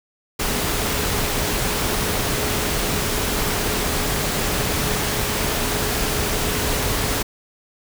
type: tone in noise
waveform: sine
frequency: 420 Hz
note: G#4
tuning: 19 cents sharp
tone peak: -32 dBFS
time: 0.39-7.23 s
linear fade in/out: 10 ms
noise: pink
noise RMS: -22 dBFS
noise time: 0.39-7.23 s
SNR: -13 dB
effects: none